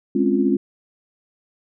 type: chord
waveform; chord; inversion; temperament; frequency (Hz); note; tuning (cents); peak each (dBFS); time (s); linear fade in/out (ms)
sine; Db major seventh; second; equal; 207.7 / 261.6 / 277.2 / 349.2; Ab3 / C4 / Db4 / F4; 0 / 0 / 0 / 0; -21; 0.15-0.57; 5
effects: none